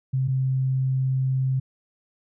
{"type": "tone pair in turn", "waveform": "sine", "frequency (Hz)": [131.6, 131.6], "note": ["C3", "C3"], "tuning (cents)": [10, 10], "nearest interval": "unison", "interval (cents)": 0, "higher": "neither", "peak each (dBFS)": -20, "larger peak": "neither", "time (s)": [[0.13, 0.28], [0.28, 1.6]], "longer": "second", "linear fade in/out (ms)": 10, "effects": []}